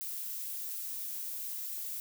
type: noise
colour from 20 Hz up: violet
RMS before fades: -39 dBFS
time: 0.01-2 s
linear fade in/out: 0 ms
effects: none